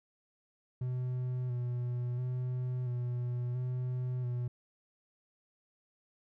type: tone with vibrato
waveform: triangle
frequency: 124.2 Hz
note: B2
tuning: 10 cents sharp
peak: -30 dBFS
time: 0.81-4.48 s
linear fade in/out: 5 ms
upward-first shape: square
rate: 0.73 Hz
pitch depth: 25 cents each way
effects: none